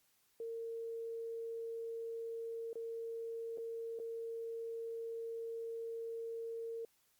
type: tone with dropouts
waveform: sine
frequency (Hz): 457.9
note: A#4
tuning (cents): -31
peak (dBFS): -40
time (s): 0.4-6.85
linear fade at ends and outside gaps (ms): 2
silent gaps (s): 2.731-2.755 / 3.575-3.582 / 3.99-3.998
effects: white hiss -74 dBFS RMS until 7.19 s + Opus 48 kbps